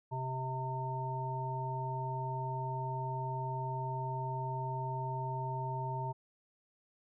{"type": "harmonic tone", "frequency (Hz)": 130, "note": "C3", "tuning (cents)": -11, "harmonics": [1, 3, 5, 7], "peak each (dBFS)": [-37, -46, -46, -38], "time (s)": [0.11, 6.13], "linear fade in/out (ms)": 20, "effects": []}